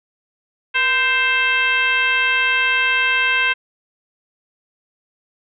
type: tone with frequency modulation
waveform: sine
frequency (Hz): 2104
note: C7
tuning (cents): +9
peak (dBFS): -14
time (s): 0.74-3.54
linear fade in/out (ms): 20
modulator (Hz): 540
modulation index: 1.7
effects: none